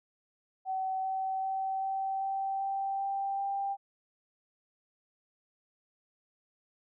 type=tone with pitch steps; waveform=sine; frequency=760 / 764.4 / 768.8 / 773.3 / 777.8 / 782.3 / 786.8 / 791.4 Hz; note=F#5 / G5 / G5 / G5 / G5 / G5 / G5 / G5; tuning=+46 / -44 / -34 / -24 / -14 / -4 / +6 / +16 cents; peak=-30 dBFS; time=0.65-3.77 s; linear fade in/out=50 ms; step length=390 ms; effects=none